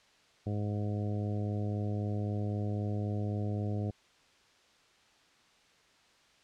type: harmonic tone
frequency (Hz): 103.83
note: G#2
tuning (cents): 0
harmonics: 1 / 2 / 3 / 4 / 5 / 6 / 7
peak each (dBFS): -32 / -38 / -42 / -44 / -46 / -48 / -49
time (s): 0.46-3.91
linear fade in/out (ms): 10
effects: white hiss -64 dBFS RMS until 6.43 s + low-pass 5000 Hz 12 dB/octave